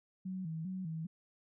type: tone with vibrato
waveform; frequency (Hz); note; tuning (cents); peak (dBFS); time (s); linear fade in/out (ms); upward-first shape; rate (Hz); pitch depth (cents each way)
sine; 173.4; F3; -12; -37; 0.25-1.07; 10; square; 2.5; 130
effects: none